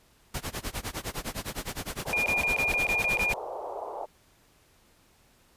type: noise with tremolo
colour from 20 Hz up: pink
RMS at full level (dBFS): -32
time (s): 0.34-3.34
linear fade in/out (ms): 5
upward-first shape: sine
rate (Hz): 9.8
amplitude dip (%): 95
type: band-pass noise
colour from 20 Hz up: white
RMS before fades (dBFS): -37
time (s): 2.05-4.06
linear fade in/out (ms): 10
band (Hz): 390 to 960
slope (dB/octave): 48
type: tone bursts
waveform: sine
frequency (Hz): 2422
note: D#7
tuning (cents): -47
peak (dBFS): -24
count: 8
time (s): 2.13-3.324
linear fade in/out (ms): 0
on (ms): 130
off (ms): 22
effects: pink hiss -62 dBFS RMS until 5.56 s + resampled to 32000 Hz